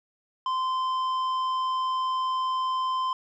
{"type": "tone with tanh clipping", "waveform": "triangle", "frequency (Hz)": 1035, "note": "C6", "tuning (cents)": -19, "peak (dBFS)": -26, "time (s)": [0.46, 3.13], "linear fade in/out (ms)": 2, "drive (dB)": 12, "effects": []}